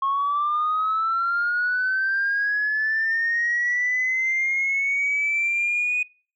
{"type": "linear sweep", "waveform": "sine", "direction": "up", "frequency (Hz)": [1083, 2489], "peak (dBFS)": -19, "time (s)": [0.02, 6.03], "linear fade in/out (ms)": 5, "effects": ["noise-tail reverb RT60 0.4 s tail -25 dB re dry", "tanh soft clip ceiling -16 dBFS"]}